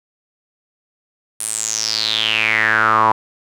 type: tone with band-pass filter sweep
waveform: sawtooth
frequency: 110 Hz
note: A2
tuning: in tune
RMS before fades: -17 dBFS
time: 1.4-3.12 s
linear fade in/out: 5 ms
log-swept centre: 10000 to 950 Hz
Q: 7.4
effects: none